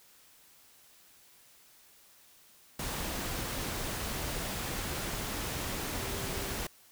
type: tone in noise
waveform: sine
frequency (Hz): 392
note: G4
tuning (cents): 0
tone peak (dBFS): -45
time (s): 6-6.58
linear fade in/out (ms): 5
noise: pink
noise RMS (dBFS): -36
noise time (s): 2.79-6.67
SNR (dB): -12
effects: white hiss -60 dBFS RMS until 6.91 s